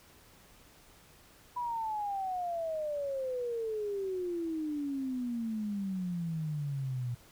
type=exponential sweep; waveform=sine; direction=down; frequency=987.8 to 119.4 Hz; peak=-32 dBFS; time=1.56-7.15 s; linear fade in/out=10 ms; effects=pink hiss -59 dBFS RMS until 7.31 s